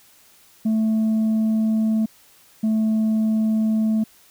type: tone pair in turn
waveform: sine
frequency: 219.7 / 218.9 Hz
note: A3 / A3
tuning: -2 / -9 cents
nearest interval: unison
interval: 7 cents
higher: first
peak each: -14 dBFS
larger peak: neither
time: 0.65-2.06 / 2.63-4.04 s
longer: neither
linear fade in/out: 10 ms
effects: tanh soft clip ceiling -16 dBFS + white hiss -53 dBFS RMS until 4.3 s